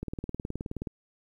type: click train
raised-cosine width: 3 ms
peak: -21 dBFS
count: 17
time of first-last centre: 0.03-0.872 s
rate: 19 Hz
effects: 10-bit